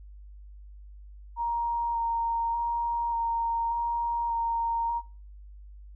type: tone with vibrato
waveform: sine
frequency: 932.3 Hz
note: A#5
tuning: in tune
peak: -26 dBFS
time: 1.36-5.02 s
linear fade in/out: 50 ms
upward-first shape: square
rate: 0.85 Hz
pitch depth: 11 cents each way
effects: noise-tail reverb RT60 0.4 s tail -21 dB re dry + added 50 Hz sine -44 dBFS peak until 5.95 s